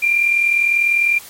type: tone pair together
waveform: sine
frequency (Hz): 2346 / 2386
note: D7 / D7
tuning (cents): -2 / +27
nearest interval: unison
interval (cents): 29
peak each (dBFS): -21 / -13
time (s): 0.02-1.19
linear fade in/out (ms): 10
effects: white hiss -38 dBFS RMS until 1.29 s + MP3 64 kbps